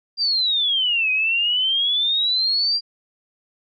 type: exponential two-way sweep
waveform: sine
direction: down then up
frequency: 4800 to 2502 to 4800 Hz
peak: -17 dBFS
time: 0.17-2.81 s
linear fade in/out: 50 ms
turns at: 1.11 s
effects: none